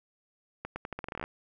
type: accelerating click train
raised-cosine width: 0.5 ms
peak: -21 dBFS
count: 14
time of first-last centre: 0.65-1.24 s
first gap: 110 ms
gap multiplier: 0.83
effects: none